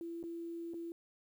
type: tone with dropouts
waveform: sine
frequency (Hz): 336.8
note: E4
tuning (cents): +37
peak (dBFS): -40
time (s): 0.01-0.92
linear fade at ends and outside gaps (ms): 1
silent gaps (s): 0.229-0.238 / 0.736-0.742
effects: 11-bit